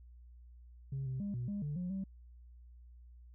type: tone with pitch steps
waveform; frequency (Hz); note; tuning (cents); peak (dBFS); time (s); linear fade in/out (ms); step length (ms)
sine; 135.5 / 130.6 / 202 / 122.4 / 203.1 / 146.9 / 179.3 / 192.6; C#3 / C3 / G#3 / B2 / G#3 / D3 / F3 / G3; -39 / -3 / -48 / -15 / -38 / +1 / +46 / -30; -34; 0.92-2.04; 5; 140
effects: tanh soft clip ceiling -33 dBFS + added 60 Hz sine -53 dBFS peak until 3.34 s